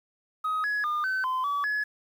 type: tone with pitch steps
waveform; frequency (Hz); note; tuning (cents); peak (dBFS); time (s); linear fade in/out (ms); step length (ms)
sine; 1260 / 1682 / 1211 / 1527 / 1028 / 1144 / 1697; D#6 / G#6 / D#6 / G6 / C6 / D6 / G#6; +21 / +22 / -47 / -46 / -31 / -46 / +37; -23; 0.44-1.84; 10; 200
effects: tanh soft clip ceiling -24 dBFS + 9-bit